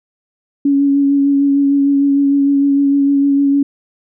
sine tone with vibrato, 280 Hz, C#4, 18 cents sharp, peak -9 dBFS, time 0.65-3.63 s, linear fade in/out 5 ms, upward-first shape sine, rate 6.6 Hz, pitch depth 17 cents each way, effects none

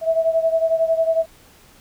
sine beating tone pair, 650 / 661 Hz, E5 / E5, -24 / +5 cents, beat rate 11 Hz, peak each -17 / -21 dBFS, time 0.01-1.26 s, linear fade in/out 50 ms, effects pink hiss -50 dBFS RMS until 1.8 s

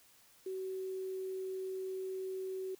sine tone with quantisation, 377.7 Hz, F#4, 36 cents sharp, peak -37 dBFS, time 0.46-2.75 s, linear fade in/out 5 ms, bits 10, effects white hiss -64 dBFS RMS until 2.79 s

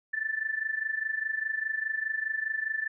sine tone with amplitude modulation, 1761 Hz, A6, 1 cent sharp, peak -25 dBFS, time 0.13-2.88 s, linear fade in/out 10 ms, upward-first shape sine, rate 24.9 Hz, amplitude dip 80%, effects none

